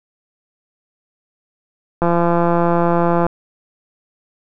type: click train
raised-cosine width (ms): 1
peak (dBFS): -3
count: 214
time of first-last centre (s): 2.02-3.266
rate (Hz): 171
effects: none